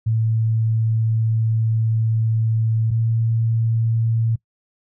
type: tone pair in turn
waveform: sine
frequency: 111.9 / 113.66 Hz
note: A2 / A#2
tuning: +30 / -43 cents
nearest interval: unison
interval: 27 cents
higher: second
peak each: -16 dBFS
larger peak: neither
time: 0.06-2.91 / 2.91-4.36 s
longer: first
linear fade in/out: 10 ms
effects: noise-tail reverb RT60 0.1 s tail -22 dB re dry